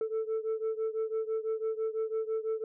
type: beating tone pair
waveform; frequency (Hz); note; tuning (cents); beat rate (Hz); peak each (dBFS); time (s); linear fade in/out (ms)
sine; 440 / 446; A4 / A4; 0 / +23; 6; -30 / -32; 0.01-2.64; 2
effects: tanh soft clip ceiling -27 dBFS